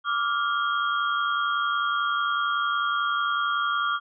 sine tone cluster, 1169 / 1314 / 1405 / 3249 Hz, D6 / E6 / F6 / G#7, -8 / -6 / +10 / -39 cents, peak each -26 / -33 / -26 / -33 dBFS, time 0.04-4 s, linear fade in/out 50 ms, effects none

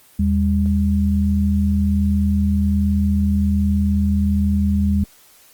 sine tone pair together, 79.81 / 201.1 Hz, D#2 / G3, +45 / +44 cents, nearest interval octave + major third, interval 1599 cents, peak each -17 dBFS, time 0.19-5.04 s, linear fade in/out 5 ms, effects white hiss -50 dBFS RMS until 5.53 s + Opus 24 kbps

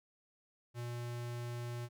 square tone, 120 Hz, B2, 49 cents flat, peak -40 dBFS, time 0.74-1.89 s, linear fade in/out 50 ms, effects none

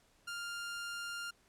sawtooth tone, 1400 Hz, F6, 4 cents sharp, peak -36 dBFS, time 0.27-1.31 s, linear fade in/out 10 ms, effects pink hiss -69 dBFS RMS until 1.48 s + low-pass 11000 Hz 12 dB/octave

